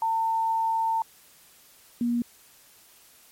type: tone pair in turn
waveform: sine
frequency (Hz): 900 / 238.4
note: A5 / A#3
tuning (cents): +39 / +39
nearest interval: octave + major seventh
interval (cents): 2300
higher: first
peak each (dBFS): -22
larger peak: neither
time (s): 0.02-1.02 / 2.01-2.22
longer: first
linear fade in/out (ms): 2
effects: white hiss -55 dBFS RMS until 3.31 s + MP3 64 kbps